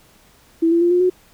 sine tone with pitch steps, 329.4 / 338.1 / 347 / 356.1 / 365.5 Hz, E4 / E4 / F4 / F4 / F#4, -1 / +44 / -11 / +34 / -21 cents, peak -12 dBFS, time 0.62-1.1 s, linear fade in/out 10 ms, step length 96 ms, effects pink hiss -52 dBFS RMS until 1.33 s

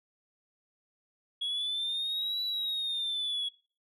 sine exponential two-way sweep, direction up then down, 3331 to 3951 to 3345 Hz, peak -28 dBFS, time 1.41-3.49 s, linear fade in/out 10 ms, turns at 2.43 s, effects noise-tail reverb RT60 0.4 s tail -23 dB re dry + tanh soft clip ceiling -28 dBFS

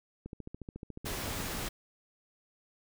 click train, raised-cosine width 3 ms, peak -29 dBFS, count 17, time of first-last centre 0.26-1.403 s, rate 14 Hz
pink noise, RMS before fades -37 dBFS, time 1.05-1.69 s, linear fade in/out 10 ms
effects none

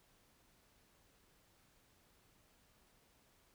silence, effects pink hiss -71 dBFS RMS until 3.54 s

